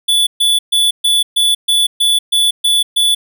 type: tone bursts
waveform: square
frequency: 3456 Hz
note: A7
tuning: 32 cents flat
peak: -10 dBFS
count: 10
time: 0.08-3.15 s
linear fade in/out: 10 ms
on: 190 ms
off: 130 ms
effects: none